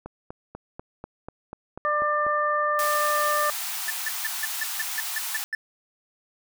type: click train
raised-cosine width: 1 ms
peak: -22 dBFS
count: 10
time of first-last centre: 0.06-2.266 s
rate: 4.08 Hz
type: harmonic tone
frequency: 596 Hz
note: D5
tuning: 25 cents sharp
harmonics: 1 / 2 / 3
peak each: -27 / -23 / -29 dBFS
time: 1.85-3.5 s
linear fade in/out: 0 ms
type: high-pass noise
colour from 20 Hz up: white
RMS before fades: -31 dBFS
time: 2.79-5.44 s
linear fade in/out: 0 ms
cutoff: 700 Hz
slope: 96 dB/octave
type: tone bursts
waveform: triangle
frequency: 1760 Hz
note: A6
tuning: in tune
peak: -23 dBFS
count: 10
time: 3.88-5.55 s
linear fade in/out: 2 ms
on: 23 ms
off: 160 ms
effects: none